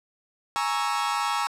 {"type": "chord", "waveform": "40% pulse", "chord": "A# half-diminished seventh", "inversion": "third", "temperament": "equal", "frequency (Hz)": [830.6, 932.3, 1108.7, 1318.5], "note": ["G#5", "A#5", "C#6", "E6"], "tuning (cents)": [0, 0, 0, 0], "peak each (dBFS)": -29, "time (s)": [0.56, 1.47], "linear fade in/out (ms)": 0, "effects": ["low-pass 9000 Hz 12 dB/octave"]}